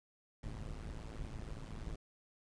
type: noise with amplitude modulation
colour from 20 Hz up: brown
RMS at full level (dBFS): -41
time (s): 0.43-1.96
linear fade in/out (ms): 5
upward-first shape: sine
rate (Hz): 109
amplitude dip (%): 85
effects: resampled to 22050 Hz